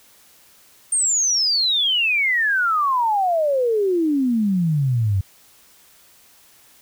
sine exponential sweep, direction down, 8870 to 92.5 Hz, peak -16 dBFS, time 0.92-5.21 s, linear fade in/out 5 ms, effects white hiss -52 dBFS RMS until 6.81 s

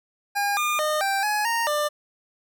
25% pulse tone with pitch steps, 810 / 1210 / 611 / 785 / 841 / 927 / 595 Hz, G#5 / D#6 / D#5 / G5 / G#5 / A#5 / D5, -43 / -49 / -32 / +2 / +22 / -10 / +22 cents, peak -18 dBFS, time 0.35-1.89 s, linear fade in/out 20 ms, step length 220 ms, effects none

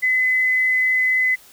sine tone with frequency modulation, 2024 Hz, B6, 42 cents sharp, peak -15 dBFS, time 0.02-1.36 s, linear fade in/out 20 ms, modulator 23.5 Hz, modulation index 0.23, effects white hiss -48 dBFS RMS until 1.52 s

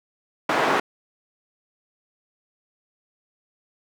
white band-pass noise, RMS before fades -21 dBFS, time 0.49-0.8 s, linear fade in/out 5 ms, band 280 to 1200 Hz, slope 12 dB/octave, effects none

